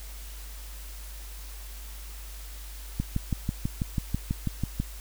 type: click train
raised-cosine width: 5 ms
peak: -14 dBFS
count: 12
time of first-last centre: 3-4.8 s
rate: 6.11 Hz
effects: added 50 Hz sine -39 dBFS peak until 5 s + white hiss -47 dBFS RMS until 5 s